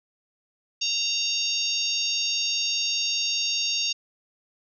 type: harmonic tone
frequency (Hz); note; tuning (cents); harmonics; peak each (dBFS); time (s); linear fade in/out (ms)
925; A#5; -14; 3 / 4 / 5 / 6 / 7; -29 / -30 / -29 / -30 / -32; 0.81-3.93; 10
effects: none